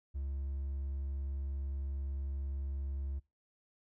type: tone with hard clipping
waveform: triangle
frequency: 68.8 Hz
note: C#2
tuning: 12 cents flat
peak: -36 dBFS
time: 0.14-3.2 s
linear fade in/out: 20 ms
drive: 5 dB
effects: noise-tail reverb RT60 0.3 s tail -26 dB re dry